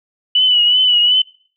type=tone with vibrato; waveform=sine; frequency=2960 Hz; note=F#7; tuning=in tune; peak=-9 dBFS; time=0.35-1.22 s; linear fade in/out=5 ms; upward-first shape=triangle; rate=2.7 Hz; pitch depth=56 cents each way; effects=noise-tail reverb RT60 0.5 s tail -24 dB re dry